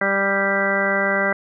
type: harmonic tone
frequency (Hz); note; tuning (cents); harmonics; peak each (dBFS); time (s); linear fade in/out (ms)
197; G3; +9; 1 / 2 / 3 / 4 / 5 / 6 / 7 / 8 / 10; -27 / -28 / -23 / -30 / -33 / -29 / -28 / -23 / -23; 0.01-1.33; 5
effects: none